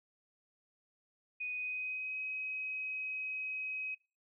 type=tone with pitch glide; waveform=sine; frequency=2489 to 2535 Hz; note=D#7 to D#7; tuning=0 to +32 cents; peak=-36 dBFS; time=1.4-3.95 s; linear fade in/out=10 ms; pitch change=+32 cents; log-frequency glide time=1.52-2.18 s; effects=noise-tail reverb RT60 0.3 s tail -23 dB re dry